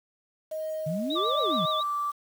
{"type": "tone with tremolo", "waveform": "sine", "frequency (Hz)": 626, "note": "D#5", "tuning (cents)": 10, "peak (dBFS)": -29, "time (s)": [0.51, 1.81], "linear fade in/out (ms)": 10, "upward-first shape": "sine", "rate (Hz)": 1.2, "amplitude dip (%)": 35}
{"type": "exponential two-way sweep", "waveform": "sine", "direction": "up then down", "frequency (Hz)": [145.9, 622.3, 145.9], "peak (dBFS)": -28, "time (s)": [0.86, 1.66], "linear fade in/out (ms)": 10, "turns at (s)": 1.38}
{"type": "tone with vibrato", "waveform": "sine", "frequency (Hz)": 3653, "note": "A#7", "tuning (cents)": -36, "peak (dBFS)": -30, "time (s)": [1.1, 1.83], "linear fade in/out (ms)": 5, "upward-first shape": "sine", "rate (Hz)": 7.2, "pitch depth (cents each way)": 110}
{"type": "tone with pitch glide", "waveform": "sine", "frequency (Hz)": [1174.7, 1167.3], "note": ["D6", "D6"], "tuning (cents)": [0, -11], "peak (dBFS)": -26, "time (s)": [1.15, 2.12], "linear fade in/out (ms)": 20, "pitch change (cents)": -11, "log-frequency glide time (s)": [1.69, 1.97]}
{"effects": ["tanh soft clip ceiling -12 dBFS", "8-bit"]}